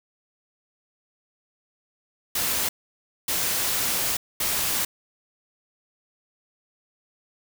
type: noise bursts at uneven times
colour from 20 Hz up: white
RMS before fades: -25 dBFS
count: 3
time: 2.35-2.69 / 3.28-4.17 / 4.4-4.85 s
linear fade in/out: 5 ms
effects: none